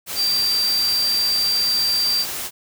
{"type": "tone in noise", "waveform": "sine", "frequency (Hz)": 4699, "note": "D8", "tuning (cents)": 0, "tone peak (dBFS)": -17, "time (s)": [0.15, 2.26], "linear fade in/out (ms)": 50, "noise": "white", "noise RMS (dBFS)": -28, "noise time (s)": [0.06, 2.51], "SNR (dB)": 8, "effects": []}